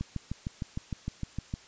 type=click train; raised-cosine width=5 ms; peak=-20 dBFS; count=11; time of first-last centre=0.01-1.539 s; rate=6.54 Hz; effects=white hiss -54 dBFS RMS until 1.67 s + resampled to 16000 Hz